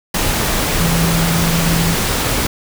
sine tone in noise, 166.7 Hz, E3, 20 cents sharp, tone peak -15 dBFS, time 0.8-1.95 s, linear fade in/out 5 ms, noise pink, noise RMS -17 dBFS, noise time 0.14-2.47 s, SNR -1 dB, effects none

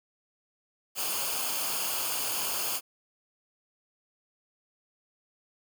white noise with comb filter, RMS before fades -31 dBFS, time 0.95-2.81 s, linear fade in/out 50 ms, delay 0.52 ms, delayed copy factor -0.65, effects none

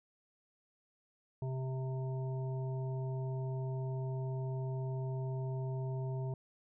harmonic tone, 131 Hz, C3, 2 cents sharp, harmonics 1 / 3 / 5 / 7, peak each -35 / -45 / -49 / -52 dBFS, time 1.42-6.34 s, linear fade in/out 2 ms, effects none

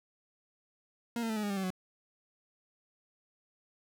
40% pulse tone with pitch steps, 234.8 / 226.9 / 219.3 / 212 / 204.9 / 198.01 / 191.38 / 184.97 Hz, A#3 / A#3 / A3 / G#3 / G#3 / G3 / G3 / F#3, +13 / -47 / -6 / +36 / -23 / +18 / -41 / 0 cents, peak -31 dBFS, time 1.16-1.704 s, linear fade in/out 2 ms, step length 68 ms, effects none

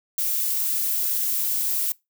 violet noise, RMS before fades -24 dBFS, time 0.18-1.92 s, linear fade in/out 2 ms, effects noise-tail reverb RT60 0.2 s tail -22 dB re dry

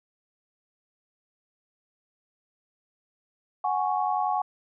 sine chord, F# suspended second, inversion none, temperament equal, 740 / 830.6 / 1108.7 Hz, F#5 / G#5 / C#6, 0 / 0 / 0 cents, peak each -27 / -27 / -30 dBFS, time 3.64-4.42 s, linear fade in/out 5 ms, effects none

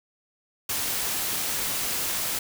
white noise, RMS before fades -28 dBFS, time 0.69-2.39 s, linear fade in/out 5 ms, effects none

